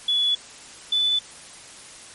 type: tone pair in turn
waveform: sine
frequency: 3415 / 3491 Hz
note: G#7 / A7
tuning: +48 / -14 cents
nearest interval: unison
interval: 38 cents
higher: second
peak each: -18 dBFS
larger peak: neither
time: 0.08-0.35 / 0.92-1.19 s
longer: neither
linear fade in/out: 5 ms
effects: white hiss -43 dBFS RMS until 2.14 s + MP3 48 kbps